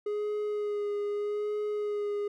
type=tone with vibrato; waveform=triangle; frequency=415.3 Hz; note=G#4; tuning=in tune; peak=-27 dBFS; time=0.06-2.28 s; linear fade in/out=5 ms; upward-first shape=sine; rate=0.81 Hz; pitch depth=19 cents each way; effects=none